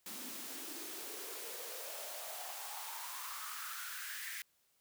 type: noise with high-pass filter sweep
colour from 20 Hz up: white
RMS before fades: -45 dBFS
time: 0.06-4.42 s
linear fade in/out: 2 ms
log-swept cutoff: 220 to 1900 Hz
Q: 5.2
effects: white hiss -75 dBFS RMS until 4.8 s